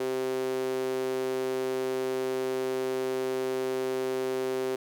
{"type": "tone with high-pass filter", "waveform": "sawtooth", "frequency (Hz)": 130, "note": "C3", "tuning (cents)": -11, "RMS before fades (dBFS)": -30, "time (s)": [0, 4.76], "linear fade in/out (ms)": 5, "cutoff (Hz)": 380, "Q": 4.5, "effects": []}